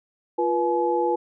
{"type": "tone cluster", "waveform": "sine", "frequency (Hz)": [348.1, 486.4, 851], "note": ["F4", "B4", "G#5"], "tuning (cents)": [-6, -26, 42], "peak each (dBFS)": -24, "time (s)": [0.38, 1.16], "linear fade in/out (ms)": 10, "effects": []}